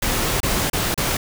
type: noise with dropouts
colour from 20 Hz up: pink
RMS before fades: -21 dBFS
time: 0.02-1.17 s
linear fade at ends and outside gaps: 5 ms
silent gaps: 0.404-0.43 / 0.7-0.731 / 0.944-0.976 s
effects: none